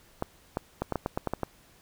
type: clicks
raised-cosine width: 1 ms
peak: -14 dBFS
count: 10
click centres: 0.224 / 0.571 / 0.82 / 0.923 / 0.957 / 1.061 / 1.175 / 1.273 / 1.336 / 1.433 s
effects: pink hiss -59 dBFS RMS until 1.81 s